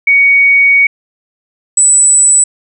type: tone pair in turn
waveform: sine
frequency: 2240 / 7948 Hz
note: C#7 / B8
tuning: +18 / +10 cents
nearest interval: octave + minor seventh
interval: 2192 cents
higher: second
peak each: -4 dBFS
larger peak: neither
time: 0.07-0.87 / 1.77-2.44 s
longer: first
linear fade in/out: 5 ms
effects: none